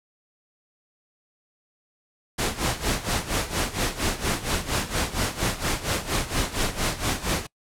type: noise with tremolo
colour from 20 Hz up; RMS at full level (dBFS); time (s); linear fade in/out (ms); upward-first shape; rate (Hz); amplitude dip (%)
pink; -23; 2.38-7.47; 10; sine; 4.3; 80
effects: noise-tail reverb RT60 0.1 s tail -24 dB re dry + low-pass 11000 Hz 12 dB/octave